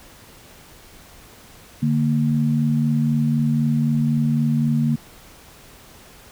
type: tone pair together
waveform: sine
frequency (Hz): 147.18 / 231.1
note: D3 / A#3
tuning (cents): +4 / -15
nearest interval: minor sixth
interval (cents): 781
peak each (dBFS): -19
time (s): 1.82-4.96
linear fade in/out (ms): 10
effects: pink hiss -46 dBFS RMS until 6.31 s